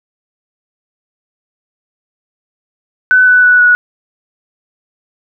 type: tone with pitch steps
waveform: sine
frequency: 1506 / 1492.1 / 1478.4 / 1464.8 Hz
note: F#6 / F#6 / F#6 / F#6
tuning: +30 / +14 / -2 / -18 cents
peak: -4 dBFS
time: 3.11-3.75 s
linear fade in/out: 0 ms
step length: 160 ms
effects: none